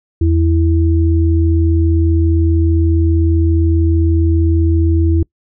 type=tone pair together; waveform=sine; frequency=82.41 / 329.6 Hz; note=E2 / E4; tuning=0 / 0 cents; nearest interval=2 octaves; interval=2400 cents; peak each=-10 / -16 dBFS; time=0.21-5.23 s; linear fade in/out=5 ms; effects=noise-tail reverb RT60 0.1 s tail -24 dB re dry